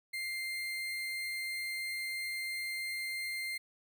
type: tone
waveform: 35% pulse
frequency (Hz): 2099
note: C7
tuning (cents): +5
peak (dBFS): -34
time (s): 0.13-3.58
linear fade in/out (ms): 10
effects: none